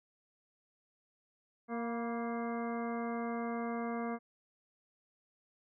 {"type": "harmonic tone with a mistuned harmonic", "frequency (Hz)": 233.1, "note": "A#3", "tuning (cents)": 0, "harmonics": [1, 2, 3, 4, 5, 6, 7, 9], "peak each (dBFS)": [-37, -41, -42, -49, -45, -53, -52, -51], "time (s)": [1.68, 4.19], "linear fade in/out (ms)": 50, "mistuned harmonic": 4, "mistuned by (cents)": 50, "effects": []}